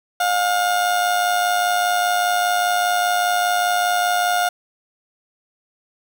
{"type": "tone with amplitude modulation", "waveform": "30% pulse", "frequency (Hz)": 713, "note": "F5", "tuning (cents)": 36, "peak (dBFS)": -12, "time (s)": [0.2, 4.49], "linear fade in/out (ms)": 5, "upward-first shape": "sine", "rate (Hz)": 105, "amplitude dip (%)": 45, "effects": []}